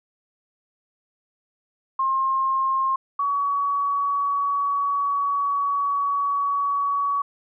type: tone pair in turn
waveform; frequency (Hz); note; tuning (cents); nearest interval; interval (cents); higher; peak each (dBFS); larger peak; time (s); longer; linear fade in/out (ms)
sine; 1066 / 1129.4; C6 / C#6; +32 / +32; minor second; 100; second; -19 / -20; first; 1.99-2.96 / 3.19-7.22; second; 5
effects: none

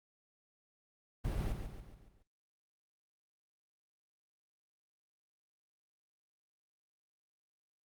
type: noise with echo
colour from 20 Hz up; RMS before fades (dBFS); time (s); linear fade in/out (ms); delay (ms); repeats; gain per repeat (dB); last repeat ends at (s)
brown; -36; 1.24-1.53; 10; 140; 5; -6; 2.23
effects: Opus 32 kbps

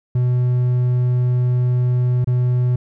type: tone with dropouts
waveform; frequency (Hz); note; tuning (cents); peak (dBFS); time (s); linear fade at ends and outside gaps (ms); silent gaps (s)
triangle; 124.2; B2; +10; -12; 0.15-2.76; 5; 2.245-2.272
effects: none

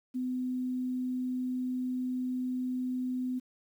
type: tone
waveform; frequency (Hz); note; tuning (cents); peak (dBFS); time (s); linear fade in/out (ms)
sine; 253.3; B3; +44; -30; 0.14-3.4; 20
effects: 10-bit

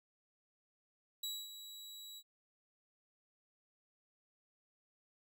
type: tone with ADSR envelope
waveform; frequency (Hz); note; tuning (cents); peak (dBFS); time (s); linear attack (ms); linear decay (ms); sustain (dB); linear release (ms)
sawtooth; 3900; B7; -23; -35; 1.23-2.23; 6; 240; -11; 53
effects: none

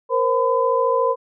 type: tone cluster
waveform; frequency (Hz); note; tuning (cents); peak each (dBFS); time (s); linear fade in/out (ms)
sine; 471.1 / 525 / 1010; A#4 / C5 / B5; +18 / +6 / +39; -20; 0.09-1.16; 50
effects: none

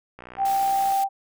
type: click train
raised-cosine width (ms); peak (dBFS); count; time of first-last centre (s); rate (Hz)
0.5; -25; 46; 0.19-0.922; 61.5
type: tone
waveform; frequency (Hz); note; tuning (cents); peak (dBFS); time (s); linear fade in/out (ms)
sine; 784; G5; 0; -19; 0.37-1.09; 50
type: high-pass noise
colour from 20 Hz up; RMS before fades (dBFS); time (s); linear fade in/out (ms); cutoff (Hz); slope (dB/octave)
white; -37; 0.45-1.04; 5; 170; 24
effects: none

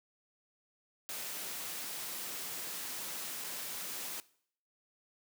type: noise with dropouts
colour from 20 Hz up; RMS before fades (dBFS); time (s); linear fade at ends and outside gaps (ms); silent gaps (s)
white; -41; 1.09-4.2; 0; 3.44-3.444
effects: noise-tail reverb RT60 0.6 s tail -20 dB re dry + high-pass 150 Hz 12 dB/octave

